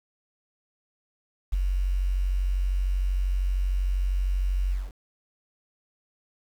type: tone with ADSR envelope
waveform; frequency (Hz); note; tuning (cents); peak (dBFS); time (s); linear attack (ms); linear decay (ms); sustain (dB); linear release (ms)
sine; 46.43; F#1; +7; -18; 1.52-4.92; 17; 9; -4; 210
effects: 8-bit